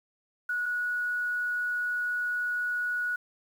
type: tone pair in turn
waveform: sine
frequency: 1463 / 1463 Hz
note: F#6 / F#6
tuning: -20 / -20 cents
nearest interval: unison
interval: 0 cents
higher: neither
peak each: -27 dBFS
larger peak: neither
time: 0.49-0.66 / 0.66-3.16 s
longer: second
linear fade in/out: 5 ms
effects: 9-bit